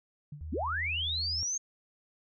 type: tone with exponential decay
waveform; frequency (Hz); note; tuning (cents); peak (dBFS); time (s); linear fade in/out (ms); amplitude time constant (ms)
sine; 146.83; D3; 0; -37; 0.32-0.6; 5; 59
type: tone with pitch glide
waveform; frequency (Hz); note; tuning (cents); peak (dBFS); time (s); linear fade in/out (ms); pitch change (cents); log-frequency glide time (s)
sine; 78.3 to 81.25; D#2 to E2; +11 to -24; -37; 0.41-1.43; 0; +65; 0.51-0.71
type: linear sweep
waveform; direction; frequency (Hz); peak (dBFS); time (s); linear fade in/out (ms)
sine; up; 173.7 to 6500; -30; 0.52-1.58; 10
effects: none